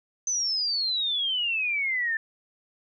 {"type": "exponential sweep", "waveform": "sine", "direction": "down", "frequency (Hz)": [6190, 1760], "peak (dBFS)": -24, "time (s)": [0.27, 2.17], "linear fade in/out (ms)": 2, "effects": []}